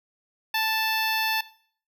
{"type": "tone with notch filter", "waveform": "10% pulse", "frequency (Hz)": 880, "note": "A5", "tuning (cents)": 0, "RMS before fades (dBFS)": -25, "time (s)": [0.54, 1.41], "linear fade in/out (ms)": 5, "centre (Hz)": 7000, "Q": 1.3, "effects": ["noise-tail reverb RT60 0.5 s tail -18 dB re dry"]}